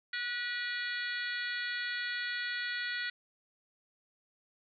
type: harmonic tone with a mistuned harmonic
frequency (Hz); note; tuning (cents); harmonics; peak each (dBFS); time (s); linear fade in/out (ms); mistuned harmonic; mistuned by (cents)
483.1; B4; -38; 3 / 4 / 5 / 6 / 7 / 8 / 9; -38 / -37 / -45 / -50 / -44 / -47 / -44; 0.13-3.1; 5; 3; +20
effects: none